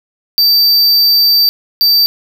square tone bursts at uneven times, 4650 Hz, D8, 18 cents flat, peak -7 dBFS, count 2, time 0.38-1.49 / 1.81-2.06 s, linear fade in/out 0 ms, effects none

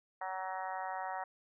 harmonic tone, 187.9 Hz, F#3, 27 cents sharp, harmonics 3 / 4 / 5 / 6 / 7 / 8 / 9 / 10, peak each -48 / -40 / -42 / -49 / -48 / -51 / -54 / -48 dBFS, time 0.21-1.24 s, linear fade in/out 5 ms, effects none

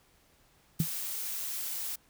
blue noise, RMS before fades -36 dBFS, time 0.79-1.96 s, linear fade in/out 10 ms
sine tone with exponential decay, 161.9 Hz, E3, 31 cents flat, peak -20 dBFS, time 0.8-0.88 s, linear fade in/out 2 ms, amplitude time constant 17 ms
effects pink hiss -65 dBFS RMS until 2.09 s

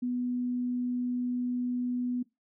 sine tone, 246.9 Hz, B3, in tune, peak -28 dBFS, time 0.02-2.23 s, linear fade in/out 10 ms, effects noise-tail reverb RT60 0.2 s tail -20 dB re dry

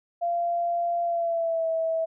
sine tone with pitch glide, 689 to 651.5 Hz, F5 to E5, -24 to -20 cents, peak -23 dBFS, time 0.21-2.06 s, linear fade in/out 20 ms, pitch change -96 cents, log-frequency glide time 1.03-1.68 s, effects none

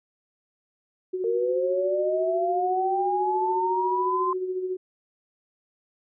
sine tone with tremolo, 370 Hz, F#4, in tune, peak -24 dBFS, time 1.13-4.77 s, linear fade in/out 10 ms, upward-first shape sine, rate 14 Hz, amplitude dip 50%
sine linear sweep, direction up, 453.3 to 1046.5 Hz, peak -23 dBFS, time 1.24-4.33 s, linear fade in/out 2 ms
effects none

